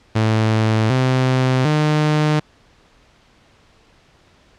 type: tone with pitch steps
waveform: sawtooth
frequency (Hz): 110 / 129.31 / 152.01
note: A2 / C3 / D#3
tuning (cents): 0 / -20 / -40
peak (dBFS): -10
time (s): 0.15-2.4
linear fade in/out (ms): 10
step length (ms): 750
effects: pink hiss -53 dBFS RMS until 4.58 s + low-pass 5000 Hz 12 dB/octave